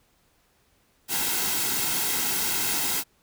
white noise with comb filter, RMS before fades -26 dBFS, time 1.08-3.04 s, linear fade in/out 50 ms, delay 1.7 ms, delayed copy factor -0.6, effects pink hiss -65 dBFS RMS until 3.22 s

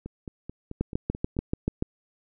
two click trains, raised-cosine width 3 ms, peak -12 / -23 dBFS, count 8 / 7, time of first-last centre 0.81-1.824 / 0.06-1.367 s, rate 6.9 / 4.59 Hz, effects none

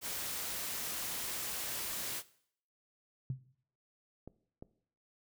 white noise, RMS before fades -39 dBFS, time 0.01-2.23 s, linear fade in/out 50 ms
sine tone with exponential decay, 130.7 Hz, C3, 1 cent flat, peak -30 dBFS, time 3.3-3.45 s, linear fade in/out 2 ms, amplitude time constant 31 ms
clicks, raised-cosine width 2 ms, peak -33 dBFS, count 2, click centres 4.276 / 4.625 s
effects noise-tail reverb RT60 0.6 s tail -18 dB re dry

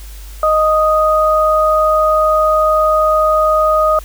sine tone pair together, 622.2 / 1244.5 Hz, D#5 / D#6, 0 / 0 cents, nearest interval octave, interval 1200 cents, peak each -12 / -12 dBFS, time 0.43-3.99 s, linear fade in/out 2 ms, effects added 50 Hz sine -29 dBFS peak until 4.04 s + white hiss -40 dBFS RMS until 4.04 s

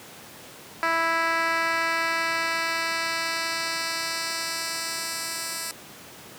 10% pulse tone with band-pass filter sweep, 329.6 Hz, E4, in tune, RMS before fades -27 dBFS, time 0.83-5.71 s, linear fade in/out 0 ms, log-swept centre 1500 to 8900 Hz, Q 0.89, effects pink hiss -44 dBFS RMS until 6.38 s + high-pass 150 Hz 12 dB/octave

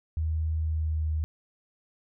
sine tone with pitch glide, 79.2 to 77.88 Hz, D#2 to D#2, +31 to +2 cents, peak -25 dBFS, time 0.17-1.24 s, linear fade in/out 0 ms, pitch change -29 cents, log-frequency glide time 0.56-1.12 s, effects none

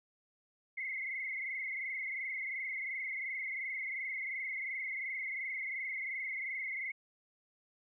sine tone with frequency modulation, 2112 Hz, C7, 16 cents sharp, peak -36 dBFS, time 0.77-6.92 s, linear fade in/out 10 ms, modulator 22.8 Hz, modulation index 4, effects none

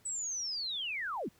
sine linear sweep, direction down, 8020 to 143.9 Hz, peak -34 dBFS, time 0.05-1.29 s, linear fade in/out 10 ms, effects pink hiss -66 dBFS RMS until 1.39 s

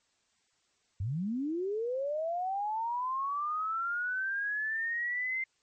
sine linear sweep, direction up, 85.9 to 2093 Hz, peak -30 dBFS, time 1-5.44 s, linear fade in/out 5 ms, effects white hiss -73 dBFS RMS until 5.62 s + MP3 32 kbps

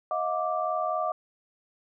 sine tone cluster, 632 / 716 / 1173 Hz, D#5 / F5 / D6, +27 / +43 / -2 cents, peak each -30 dBFS, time 0.11-1.12 s, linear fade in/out 2 ms, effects none

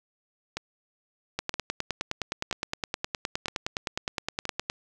two click trains, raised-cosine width 0.2 ms, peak -14 / -11 dBFS, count 5 / 33, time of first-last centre 0.57-4.453 / 1.39-4.699 s, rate 1.03 / 9.67 Hz, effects none

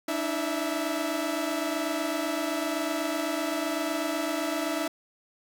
sawtooth tone cluster, 292.6 / 320.5 / 662 Hz, D4 / E4 / E5, -6 / -49 / +7 cents, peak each -28 dBFS, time 0.08-4.88 s, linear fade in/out 5 ms, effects none

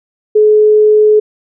sine tone, 425.9 Hz, G#4, 44 cents sharp, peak -4 dBFS, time 0.35-1.2 s, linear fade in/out 10 ms, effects none

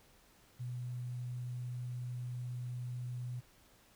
sine tone with quantisation, 123.47 Hz, B2, in tune, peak -38 dBFS, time 0.59-3.41 s, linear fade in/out 20 ms, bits 11, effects pink hiss -65 dBFS RMS until 3.95 s

